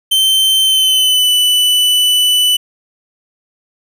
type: tone with pitch glide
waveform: 45% pulse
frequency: 3102 to 2984 Hz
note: G7 to F#7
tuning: -19 to +14 cents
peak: -9 dBFS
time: 0.11-2.57 s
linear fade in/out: 10 ms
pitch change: -67 cents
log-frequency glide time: 0.61-1.31 s
effects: none